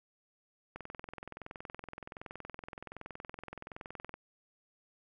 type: click train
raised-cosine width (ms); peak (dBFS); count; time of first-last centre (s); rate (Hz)
0.5; -28; 73; 0.76-4.14; 21.3
effects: none